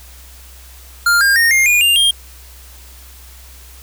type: tone with pitch steps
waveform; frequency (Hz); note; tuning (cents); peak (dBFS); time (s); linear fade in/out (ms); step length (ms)
square; 1400 / 1608.2 / 1847.3 / 2122 / 2438 / 2800 / 3216; F6 / G6 / A#6 / C7 / D#7 / F7 / G7; +4 / +44 / -16 / +24 / -36 / +4 / +44; -10; 1.06-2.11; 5; 150
effects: added 63 Hz sine -38 dBFS peak until 3.82 s + white hiss -42 dBFS RMS until 3.82 s